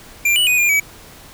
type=tone with pitch steps; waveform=square; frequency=2378 / 2950 / 2486 / 2410 / 2281 Hz; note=D7 / F#7 / D#7 / D7 / C#7; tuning=+21 / -6 / -2 / +44 / +49 cents; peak=-13 dBFS; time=0.25-0.8 s; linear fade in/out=5 ms; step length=110 ms; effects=pink hiss -41 dBFS RMS until 1.33 s